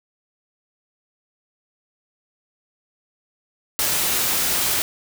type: noise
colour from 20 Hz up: white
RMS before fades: -21 dBFS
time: 3.79-4.82 s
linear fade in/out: 0 ms
effects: none